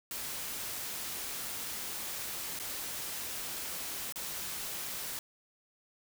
white noise with dropouts, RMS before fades -39 dBFS, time 0.11-5.19 s, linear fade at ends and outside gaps 1 ms, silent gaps 2.59-2.598 / 4.124-4.158 s, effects none

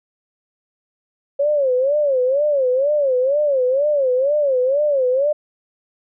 sine tone with vibrato, 548 Hz, C#5, 20 cents flat, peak -14 dBFS, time 1.39-5.33 s, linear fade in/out 10 ms, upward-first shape sine, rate 2.1 Hz, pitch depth 160 cents each way, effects none

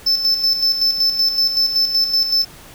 triangle tone with tremolo, 5274 Hz, E8, in tune, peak -11 dBFS, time 0.06-2.45 s, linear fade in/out 10 ms, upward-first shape square, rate 5.3 Hz, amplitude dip 55%, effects pink hiss -41 dBFS RMS until 2.74 s

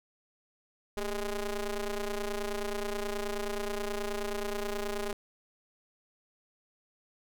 sawtooth ring-modulated tone, 207.7 Hz, G#3, in tune, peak -25 dBFS, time 0.97-5.13 s, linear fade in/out 2 ms, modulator 193 Hz, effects none

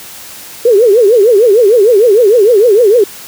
sine tone with vibrato, 440 Hz, A4, in tune, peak -3 dBFS, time 0.65-3.04 s, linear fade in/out 5 ms, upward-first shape triangle, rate 6.6 Hz, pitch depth 270 cents each way, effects white hiss -30 dBFS RMS until 3.27 s + high-pass 60 Hz 12 dB/octave

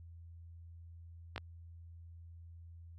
clicks, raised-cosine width 0.3 ms, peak -23 dBFS, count 2, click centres 1.361 / 1.379 s, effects added 84 Hz sine -50 dBFS peak until 2.98 s

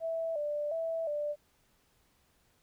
sine tone with vibrato, 622.3 Hz, D#5, in tune, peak -31 dBFS, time 0-1.36 s, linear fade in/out 50 ms, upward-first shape square, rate 1.4 Hz, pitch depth 91 cents each way, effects pink hiss -70 dBFS RMS until 2.62 s

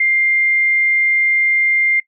sine tone, 2100 Hz, C7, 6 cents sharp, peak -12 dBFS, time 0-2 s, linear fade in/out 5 ms, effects noise-tail reverb RT60 0.1 s tail -20 dB re dry

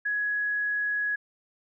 sine tone, 1675 Hz, G#6, 14 cents sharp, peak -25 dBFS, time 0.05-1.16 s, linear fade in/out 10 ms, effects none

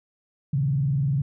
sine tone with vibrato, 138.59 Hz, C#3, in tune, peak -20 dBFS, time 0.53-1.22 s, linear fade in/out 5 ms, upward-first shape square, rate 20 Hz, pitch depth 160 cents each way, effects none

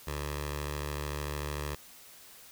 10% pulse tone with notch filter, 73.42 Hz, D2, in tune, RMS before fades -36 dBFS, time 0.07-1.75 s, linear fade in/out 5 ms, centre 240 Hz, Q 0.73, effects white hiss -53 dBFS RMS until 2.51 s

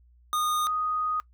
square / sine tone pair in turn, 1229 / 1244.7 Hz, D#6 / D#6, -22 / 0 cents, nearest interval unison, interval 22 cents, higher second, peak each -25 dBFS, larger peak neither, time 0.33-0.67 / 0.67-1.2 s, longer second, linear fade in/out 0 ms, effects noise-tail reverb RT60 0.1 s tail -21 dB re dry + added 60 Hz sine -55 dBFS peak until 1.33 s

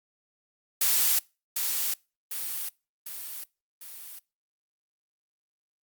blue noise with echo, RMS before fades -23 dBFS, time 0.81-1.19 s, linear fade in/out 5 ms, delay 750 ms, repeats 4, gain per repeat -5 dB, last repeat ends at 4.19 s, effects noise-tail reverb RT60 0.3 s tail -25 dB re dry + Opus 48 kbps

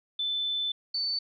sine tone pair in turn, 3520 / 4516 Hz, A7 / C#8, 0 / +31 cents, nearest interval major third, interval 431 cents, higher second, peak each -27 / -27 dBFS, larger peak neither, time 0.19-0.72 / 0.94-1.19 s, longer first, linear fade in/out 5 ms, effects none

